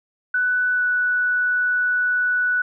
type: tone with pitch glide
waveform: sine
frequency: 1490 to 1479.7 Hz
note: F#6 to F#6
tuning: +12 to 0 cents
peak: -17 dBFS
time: 0.34-2.62 s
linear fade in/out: 5 ms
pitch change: -12 cents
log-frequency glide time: 0.75-0.81 s
effects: none